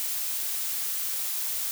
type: noise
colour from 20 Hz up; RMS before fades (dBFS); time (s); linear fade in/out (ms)
blue; -30; 0-1.71; 0
effects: none